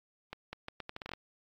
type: accelerating click train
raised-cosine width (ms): 0.3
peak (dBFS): -24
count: 11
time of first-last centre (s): 0.33-1.136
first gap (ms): 200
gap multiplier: 0.77
effects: AAC 64 kbps